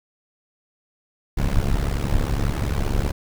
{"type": "noise with amplitude modulation", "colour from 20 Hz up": "brown", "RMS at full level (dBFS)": -17, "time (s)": [1.37, 3.12], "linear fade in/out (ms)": 10, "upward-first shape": "sine", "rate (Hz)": 70.4, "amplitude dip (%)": 90, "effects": []}